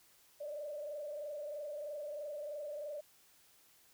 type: tone with frequency modulation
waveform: sine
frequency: 591 Hz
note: D5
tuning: 11 cents sharp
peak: -40 dBFS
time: 0.4-3.01 s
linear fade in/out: 10 ms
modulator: 23.1 Hz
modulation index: 0.95
effects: white hiss -66 dBFS RMS until 3.93 s